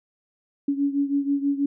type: beating tone pair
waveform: sine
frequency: 280 / 286.2 Hz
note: C#4 / D4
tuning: +18 / -45 cents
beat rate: 6.2 Hz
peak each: -22 / -26 dBFS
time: 0.68-1.66 s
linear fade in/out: 5 ms
effects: none